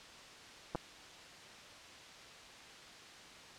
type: clicks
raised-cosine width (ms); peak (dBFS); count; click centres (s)
1; -23; 2; 0.749 / 0.755
effects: white hiss -53 dBFS RMS until 3.58 s + low-pass 5000 Hz 12 dB/octave